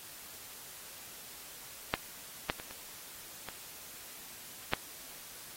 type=clicks; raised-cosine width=0.3 ms; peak=-12 / -13 / -26 / -29 / -24 / -11 dBFS; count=6; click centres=1.939 / 2.499 / 2.599 / 2.71 / 3.487 / 4.735 s; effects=white hiss -49 dBFS RMS until 5.56 s + AAC 48 kbps